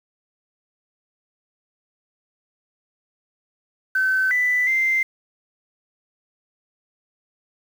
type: tone with pitch steps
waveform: sine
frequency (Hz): 1531 / 1988 / 2085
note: G6 / B6 / C7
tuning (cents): -41 / +11 / -7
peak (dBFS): -16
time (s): 3.95-5.03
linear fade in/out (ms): 5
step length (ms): 360
effects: tanh soft clip ceiling -12 dBFS + 7-bit